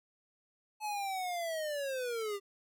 square linear sweep, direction down, 862 to 391.4 Hz, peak -35 dBFS, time 0.8-2.4 s, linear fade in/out 50 ms, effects none

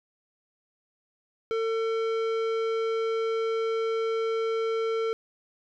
sine tone with tanh clipping, 450 Hz, A4, 39 cents sharp, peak -27 dBFS, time 1.51-5.13 s, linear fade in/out 0 ms, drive 15 dB, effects none

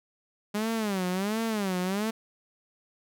sawtooth tone with vibrato, 202.5 Hz, G#3, 43 cents flat, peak -23 dBFS, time 0.54-2.11 s, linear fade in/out 10 ms, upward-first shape sine, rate 1.4 Hz, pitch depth 200 cents each way, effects none

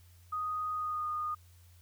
sine tone with pitch glide, 1244.5 to 1226.7 Hz, D#6 to D#6, 0 to -25 cents, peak -32 dBFS, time 0.32-1.35 s, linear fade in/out 10 ms, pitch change -25 cents, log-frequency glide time 0.74-1.07 s, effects added 87 Hz sine -56 dBFS peak until 1.81 s + white hiss -66 dBFS RMS until 1.81 s

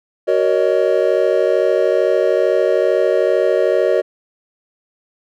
triangle chord, D# minor seventh, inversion first, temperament just, 373.4 / 466.7 / 560 / 622.3 Hz, F#4 / A#4 / C#5 / D#5, +16 / +2 / +18 / 0 cents, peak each -16 dBFS, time 0.27-4.02 s, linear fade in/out 20 ms, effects none

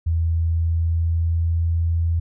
sine tone with pitch glide, 82.41 to 83.46 Hz, E2 to E2, 0 to +22 cents, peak -17 dBFS, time 0.06-2.2 s, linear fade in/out 10 ms, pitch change +22 cents, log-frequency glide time 0.24-1.68 s, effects none

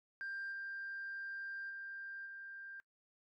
sine tone with level steps, 1588 Hz, G6, 22 cents sharp, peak -39 / -41 / -44 / -47 dBFS, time 0.21-2.8 s, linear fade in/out 0 ms, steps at 0.51 / 1.69 / 2.25 s, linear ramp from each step 20 ms, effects noise-tail reverb RT60 0.1 s tail -20 dB re dry + tanh soft clip ceiling -38 dBFS

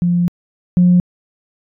sine tone pair in turn, 174.61 / 178.28 Hz, F3 / F3, 0 / +36 cents, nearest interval unison, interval 36 cents, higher second, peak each -11 / -6 dBFS, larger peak second, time 0.02-0.28 / 0.77-1 s, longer first, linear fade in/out 0 ms, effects tanh soft clip ceiling -3 dBFS

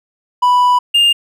triangle tone pair in turn, 987.8 / 2813 Hz, B5 / F7, 0 / +12 cents, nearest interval octave + tritone, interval 1812 cents, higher second, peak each -6 dBFS, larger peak neither, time 0.42-0.79 / 0.94-1.13 s, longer first, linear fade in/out 10 ms, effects none

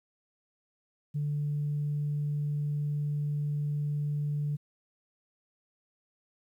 sine tone, 146.83 Hz, D3, in tune, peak -27 dBFS, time 1.14-4.57 s, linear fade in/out 20 ms, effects tanh soft clip ceiling -24 dBFS + 11-bit

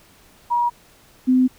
sine tone pair in turn, 957 / 255.7 Hz, A#5 / C4, +45 / -40 cents, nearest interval octave + major seventh, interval 2285 cents, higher first, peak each -16 / -12 dBFS, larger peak second, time 0.5-0.7 / 1.27-1.48 s, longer second, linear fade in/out 20 ms, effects pink hiss -52 dBFS RMS until 1.58 s

